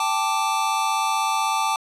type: chord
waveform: square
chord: G suspended second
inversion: none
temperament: equal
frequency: 784 / 880 / 1174.7 Hz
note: G5 / A5 / D6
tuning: 0 / 0 / 0 cents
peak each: -28 / -24 / -25 dBFS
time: 0-1.76 s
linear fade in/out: 2 ms
effects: low-pass 11000 Hz 12 dB/octave